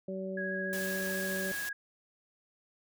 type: harmonic tone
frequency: 190.1 Hz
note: F#3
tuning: 47 cents sharp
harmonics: 1 / 2 / 3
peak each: -38 / -40 / -39 dBFS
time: 0.08-1.52 s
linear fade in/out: 5 ms
type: tone with vibrato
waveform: sine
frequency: 1655 Hz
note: G#6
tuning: 6 cents flat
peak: -35 dBFS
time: 0.37-1.73 s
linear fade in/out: 5 ms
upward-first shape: square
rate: 14 Hz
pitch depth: 10 cents each way
type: noise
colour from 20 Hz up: white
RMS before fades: -41 dBFS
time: 0.73-1.69 s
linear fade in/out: 0 ms
effects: none